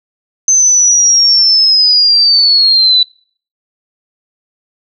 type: linear sweep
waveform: sine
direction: down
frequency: 6220 to 3951 Hz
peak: -5 dBFS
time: 0.48-3.03 s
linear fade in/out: 2 ms
effects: noise-tail reverb RT60 0.5 s tail -26 dB re dry